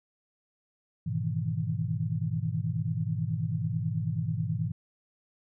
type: chord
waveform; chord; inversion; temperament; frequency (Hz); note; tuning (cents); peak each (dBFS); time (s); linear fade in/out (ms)
sine; E major seventh; first; equal with one note detuned; 103.83 / 122.69 / 155.56 / 164.81; G#2 / B2 / D#3 / E3; 0 / -11 / 0 / 0; -33; 1.06-4.72; 10
effects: none